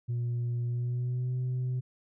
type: tone with pitch glide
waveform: sine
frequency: 120 to 126.7 Hz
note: B2 to B2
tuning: -49 to +45 cents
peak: -26 dBFS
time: 0.08-1.81 s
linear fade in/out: 20 ms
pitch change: +94 cents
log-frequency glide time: 0.66-1.36 s
effects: tanh soft clip ceiling -27 dBFS